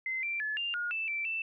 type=tone with pitch steps; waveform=sine; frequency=2064 / 2354 / 1720 / 2796 / 1432 / 2644 / 2335 / 2659 Hz; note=C7 / D7 / A6 / F7 / F6 / E7 / D7 / E7; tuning=-24 / +3 / -40 / +1 / +43 / +5 / -11 / +14 cents; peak=-31 dBFS; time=0.06-1.42 s; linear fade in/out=2 ms; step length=170 ms; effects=none